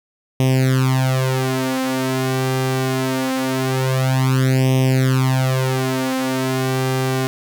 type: tone with flanger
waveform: sawtooth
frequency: 130.81 Hz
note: C3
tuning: in tune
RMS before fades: -18 dBFS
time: 0.4-7.27 s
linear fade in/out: 0 ms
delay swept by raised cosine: 0.34 to 5.14 ms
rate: 0.23 Hz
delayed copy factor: +1
effects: none